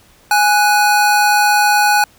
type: tone pair together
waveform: square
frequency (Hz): 830.6 / 1480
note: G#5 / F#6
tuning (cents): 0 / 0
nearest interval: minor seventh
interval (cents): 1000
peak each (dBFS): -12 / -15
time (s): 0.31-2.04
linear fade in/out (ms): 2
effects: pink hiss -49 dBFS RMS until 2.18 s

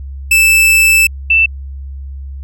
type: tone pair in turn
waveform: 45% pulse / sine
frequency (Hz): 2637 / 2660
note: E7 / E7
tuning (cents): 0 / +15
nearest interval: unison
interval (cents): 15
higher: second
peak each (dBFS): -6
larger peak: neither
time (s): 0.31-1.07 / 1.3-1.46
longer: first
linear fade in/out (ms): 5
effects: added 68 Hz sine -23 dBFS peak until 2.43 s

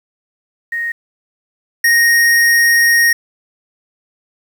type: tone pair in turn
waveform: sine / square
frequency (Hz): 1864.7 / 1864.7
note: A#6 / A#6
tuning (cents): 0 / 0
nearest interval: unison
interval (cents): 0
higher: neither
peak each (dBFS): -17 / -9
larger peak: second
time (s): 0.72-0.92 / 1.84-3.13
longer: second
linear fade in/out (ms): 5
effects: 7-bit

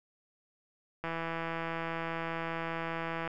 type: click train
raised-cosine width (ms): 0.5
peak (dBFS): -21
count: 370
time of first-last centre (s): 1.04-3.276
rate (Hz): 165
effects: none

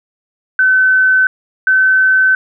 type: tone pair in turn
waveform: sine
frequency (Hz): 1521 / 1527.1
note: F#6 / G6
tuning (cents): +47 / -46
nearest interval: unison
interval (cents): 7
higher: second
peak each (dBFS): -7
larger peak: neither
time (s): 0.59-1.27 / 1.67-2.35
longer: neither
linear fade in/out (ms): 2
effects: none

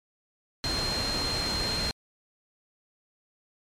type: tone in noise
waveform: sine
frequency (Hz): 4186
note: C8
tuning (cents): 0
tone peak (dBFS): -29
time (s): 0.64-1.91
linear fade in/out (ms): 0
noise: pink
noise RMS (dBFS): -31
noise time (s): 0.64-1.91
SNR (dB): -1
effects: low-pass 8000 Hz 12 dB/octave + MP3 96 kbps

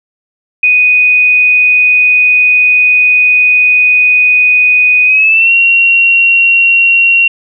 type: tone with pitch glide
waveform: sine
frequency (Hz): 2487 to 2744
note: D#7 to F7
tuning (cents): -1 to -31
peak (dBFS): -4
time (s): 0.63-7.28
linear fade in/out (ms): 5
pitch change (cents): +170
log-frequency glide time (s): 5.05-5.52
effects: none

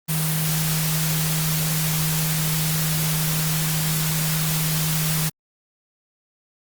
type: tone in noise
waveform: sine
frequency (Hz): 157.4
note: D#3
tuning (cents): +20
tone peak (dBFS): -22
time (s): 0.08-5.3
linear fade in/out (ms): 20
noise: white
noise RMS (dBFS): -25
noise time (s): 0.08-5.3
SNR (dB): 0
effects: Opus 32 kbps

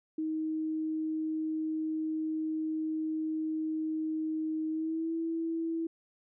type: tone with pitch glide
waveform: sine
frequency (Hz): 314.5 to 328.4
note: D#4 to E4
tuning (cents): +19 to -6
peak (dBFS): -30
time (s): 0.18-5.87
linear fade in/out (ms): 5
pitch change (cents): +75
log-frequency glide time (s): 4.7-5.13
effects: none

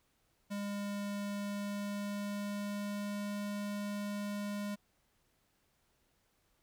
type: tone with pitch glide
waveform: square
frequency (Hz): 202.8 to 204.7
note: G#3 to G#3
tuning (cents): -41 to -25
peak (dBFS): -37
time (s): 0.5-4.76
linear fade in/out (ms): 20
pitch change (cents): +16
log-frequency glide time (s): 1.33-3.36
effects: pink hiss -75 dBFS RMS until 6.62 s

